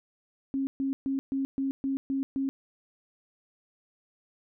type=tone bursts; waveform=sine; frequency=270.8 Hz; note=C#4; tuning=40 cents flat; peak=-26 dBFS; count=8; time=0.54-2.49 s; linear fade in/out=0 ms; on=130 ms; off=130 ms; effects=none